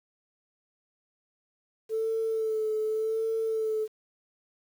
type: tone with vibrato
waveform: sine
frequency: 440 Hz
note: A4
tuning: in tune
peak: -25 dBFS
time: 1.89-3.88 s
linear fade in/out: 50 ms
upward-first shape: sine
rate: 0.87 Hz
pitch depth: 30 cents each way
effects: tanh soft clip ceiling -21 dBFS + 9-bit